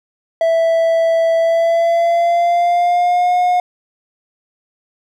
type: tone with pitch glide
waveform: triangle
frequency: 659.3 to 719 Hz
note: E5 to F#5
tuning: 0 to -50 cents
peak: -9 dBFS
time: 0.41-3.6 s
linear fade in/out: 2 ms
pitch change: +150 cents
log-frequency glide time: 1.37-3.36 s
effects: none